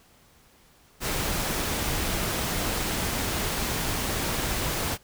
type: noise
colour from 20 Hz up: pink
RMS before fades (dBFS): -28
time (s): 1-4.98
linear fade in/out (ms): 50
effects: pink hiss -58 dBFS RMS until 5.03 s